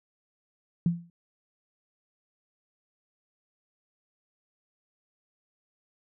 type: tone with exponential decay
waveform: sine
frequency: 170.9 Hz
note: F3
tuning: 37 cents flat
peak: -18 dBFS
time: 0.86-1.1 s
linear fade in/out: 2 ms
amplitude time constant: 51 ms
effects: none